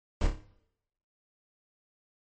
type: noise with echo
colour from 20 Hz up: brown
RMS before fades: -25 dBFS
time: 0.21-0.27 s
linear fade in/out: 2 ms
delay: 29 ms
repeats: 6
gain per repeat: -6 dB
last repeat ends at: 0.444 s
effects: noise-tail reverb RT60 0.8 s tail -18 dB re dry + MP3 32 kbps